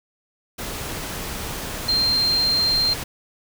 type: tone in noise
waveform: sine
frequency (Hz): 4175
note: C8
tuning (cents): -5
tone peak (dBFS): -17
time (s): 1.88-2.94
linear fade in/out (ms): 10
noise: pink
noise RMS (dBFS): -30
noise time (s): 0.58-3.04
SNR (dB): +10
effects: none